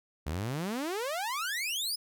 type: exponential sweep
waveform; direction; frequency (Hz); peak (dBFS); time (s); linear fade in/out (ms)
sawtooth; up; 69.1 to 5200; -28; 0.26-1.96; 10
effects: none